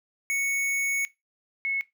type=tone pair in turn; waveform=square / sine; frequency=2217 / 2193 Hz; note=C#7 / C#7; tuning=0 / -19 cents; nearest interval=unison; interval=19 cents; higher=first; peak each=-25 dBFS; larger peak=neither; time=0.3-1.05 / 1.65-1.81 s; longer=first; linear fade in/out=0 ms; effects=noise-tail reverb RT60 0.2 s tail -19 dB re dry

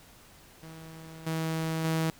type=tone with level steps; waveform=sawtooth; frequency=161.1 Hz; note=E3; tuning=39 cents flat; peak=-40 / -25 / -22 dBFS; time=0.63-2.1 s; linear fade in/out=0 ms; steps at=1.26 / 1.84 s; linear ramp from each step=10 ms; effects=pink hiss -55 dBFS RMS until 2.19 s

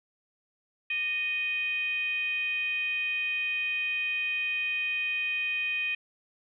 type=tone with frequency modulation; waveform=sine; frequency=2489 Hz; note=D#7; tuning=in tune; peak=-27 dBFS; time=0.9-5.95 s; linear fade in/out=5 ms; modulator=645 Hz; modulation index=0.55; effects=none

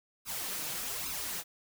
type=noise with flanger; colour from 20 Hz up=white; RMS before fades=-37 dBFS; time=0.25-1.44 s; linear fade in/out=50 ms; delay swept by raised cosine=0.77 to 6.67 ms; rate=1.2 Hz; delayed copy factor=+0.7; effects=none

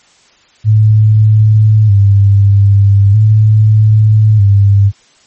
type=tone with vibrato; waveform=sine; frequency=103.83 Hz; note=G#2; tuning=in tune; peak=-3 dBFS; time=0.64-4.92 s; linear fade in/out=50 ms; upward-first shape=square; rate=0.4 Hz; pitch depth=64 cents each way; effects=white hiss -47 dBFS RMS until 5.26 s + MP3 32 kbps

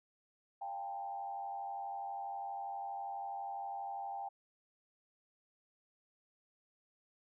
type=tone with frequency modulation; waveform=sine; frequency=795 Hz; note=G5; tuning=24 cents sharp; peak=-39 dBFS; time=0.61-4.29 s; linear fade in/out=10 ms; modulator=92.3 Hz; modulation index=0.78; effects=none

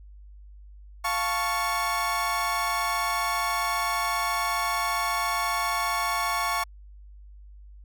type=chord; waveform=30% pulse; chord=F augmented; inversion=none; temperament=equal; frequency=698.5 / 880 / 1108.7 Hz; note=F5 / A5 / C#6; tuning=0 / 0 / 0 cents; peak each=-29 / -29 / -24 dBFS; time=1.04-6.64 s; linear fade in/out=10 ms; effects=added 50 Hz sine -44 dBFS peak until 7.84 s

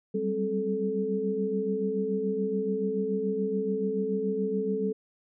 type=tone cluster; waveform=sine; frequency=191.8 / 198.8 / 265.6 / 434.4 Hz; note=G3 / G3 / C4 / A4; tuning=-37 / +25 / +26 / -22 cents; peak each=-34 / -32 / -37 / -28 dBFS; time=0.14-4.93 s; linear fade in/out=10 ms; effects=none

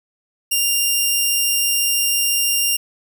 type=tone; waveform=10% pulse; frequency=2794 Hz; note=F7; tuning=in tune; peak=-7 dBFS; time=0.51-2.77 s; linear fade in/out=10 ms; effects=none

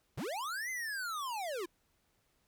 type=linear two-way sweep; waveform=square; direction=up then down; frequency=77.78 to 2082 to 321.8 Hz; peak=-37 dBFS; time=0.17-1.66 s; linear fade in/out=10 ms; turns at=0.7 s; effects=pink hiss -75 dBFS RMS until 2.47 s

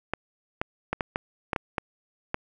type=clicks; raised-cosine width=0.5 ms; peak=-11 dBFS; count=9; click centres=0.136 / 0.615 / 0.93 / 1.008 / 1.159 / 1.532 / 1.562 / 1.782 / 2.344 s; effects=none

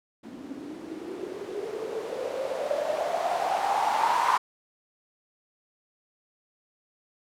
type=noise with low-pass filter sweep; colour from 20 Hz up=violet; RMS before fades=-29 dBFS; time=0.23-4.38 s; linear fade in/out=10 ms; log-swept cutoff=260 to 1000 Hz; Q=8.2; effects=none

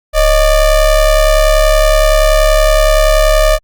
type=ring-modulated tone; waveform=square; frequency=293.7 Hz; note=D4; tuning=in tune; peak=-4 dBFS; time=0.13-3.59 s; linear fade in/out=50 ms; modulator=329 Hz; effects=Opus 48 kbps

